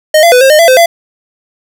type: tone with pitch steps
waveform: square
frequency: 618 / 681 / 497.8 / 534 / 610 / 672 / 516 / 678 Hz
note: D#5 / F5 / B4 / C5 / D#5 / E5 / C5 / E5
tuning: -12 / -44 / +14 / +35 / -34 / +33 / -24 / +49 cents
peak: -3 dBFS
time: 0.14-0.86 s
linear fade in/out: 5 ms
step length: 90 ms
effects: none